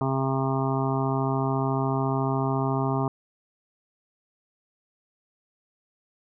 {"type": "harmonic tone", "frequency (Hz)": 134, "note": "C3", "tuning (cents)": 42, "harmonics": [1, 2, 3, 5, 6, 7, 8, 9], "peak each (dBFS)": [-26, -29, -31, -33, -34, -34, -35, -36], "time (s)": [0.01, 3.08], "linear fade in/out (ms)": 2, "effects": []}